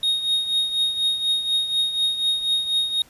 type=tone with tremolo; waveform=triangle; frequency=3729 Hz; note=A#7; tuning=in tune; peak=-15 dBFS; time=0.03-3.02 s; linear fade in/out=2 ms; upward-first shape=triangle; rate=4.1 Hz; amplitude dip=70%; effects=pink hiss -52 dBFS RMS until 3.09 s + resampled to 32000 Hz

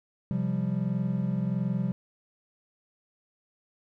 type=chord; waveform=triangle; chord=C suspended fourth; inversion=none; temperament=equal; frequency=130.81 / 174.61 / 196 Hz; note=C3 / F3 / G3; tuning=0 / 0 / 0 cents; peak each=-29 / -28 / -28 dBFS; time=0.31-1.92 s; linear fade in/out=0 ms; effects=none

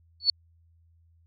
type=tone with exponential growth; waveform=sine; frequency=4435 Hz; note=C#8; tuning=in tune; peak=-13 dBFS; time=0.2-0.3 s; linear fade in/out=2 ms; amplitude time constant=21 ms; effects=added 83 Hz sine -58 dBFS peak until 1.26 s + MP3 64 kbps

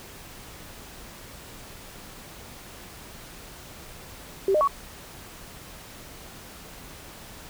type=tone with pitch steps; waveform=sine; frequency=388.9 / 609 / 1119 Hz; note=G4 / D#5 / C#6; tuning=-14 / -37 / +16 cents; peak=-18 dBFS; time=4.48-4.675 s; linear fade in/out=2 ms; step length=65 ms; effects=pink hiss -44 dBFS RMS until 7.49 s

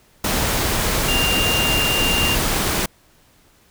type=tone in noise; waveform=sine; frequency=2794 Hz; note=F7; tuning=in tune; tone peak=-19 dBFS; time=1.08-2.35 s; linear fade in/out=5 ms; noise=pink; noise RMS=-20 dBFS; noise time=0.24-2.86 s; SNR=-2 dB; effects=pink hiss -55 dBFS RMS until 3.7 s

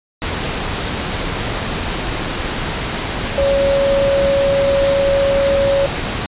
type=tone in noise; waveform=sine; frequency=554.4 Hz; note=C#5; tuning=in tune; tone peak=-12 dBFS; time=3.38-5.86 s; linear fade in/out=0 ms; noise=pink; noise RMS=-21 dBFS; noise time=0.22-6.26 s; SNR=+6 dB; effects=resampled to 8000 Hz

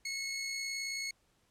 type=tone with amplitude modulation; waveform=20% pulse; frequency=2185 Hz; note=C#7; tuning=26 cents flat; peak=-29 dBFS; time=0.05-1.11 s; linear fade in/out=5 ms; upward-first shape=sine; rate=58.9 Hz; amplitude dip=30%; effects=pink hiss -72 dBFS RMS until 1.5 s + low-pass 11000 Hz 12 dB/octave

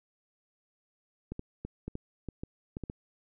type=clicks; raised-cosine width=3 ms; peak=-24 dBFS; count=10; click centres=1.32 / 1.394 / 1.65 / 1.88 / 1.954 / 2.287 / 2.435 / 2.769 / 2.837 / 2.899 s; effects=none

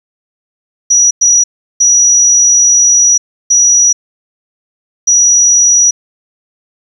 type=tone bursts at uneven times; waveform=sine; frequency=5830 Hz; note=F#8; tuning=26 cents flat; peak=-4 dBFS; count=5; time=0.9-1.11 / 1.21-1.44 / 1.8-3.18 / 3.5-3.93 / 5.07-5.91 s; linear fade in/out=10 ms; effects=7-bit

